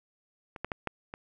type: clicks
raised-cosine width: 0.5 ms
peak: -26 / -17 / -17 / -16 / -24 dBFS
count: 5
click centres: 0.562 / 0.646 / 0.718 / 0.873 / 1.139 s
effects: none